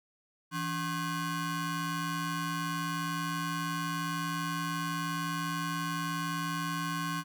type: ring-modulated tone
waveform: 30% pulse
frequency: 454.3 Hz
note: A#4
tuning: 45 cents flat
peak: -26 dBFS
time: 0.51-7.24 s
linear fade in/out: 50 ms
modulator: 621 Hz
effects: none